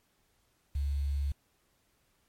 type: tone with quantisation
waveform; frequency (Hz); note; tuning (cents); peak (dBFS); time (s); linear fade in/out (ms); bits
sine; 70.4; C#2; +27; -28; 0.75-1.32; 5; 9
effects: pink hiss -72 dBFS RMS until 2.28 s + MP3 64 kbps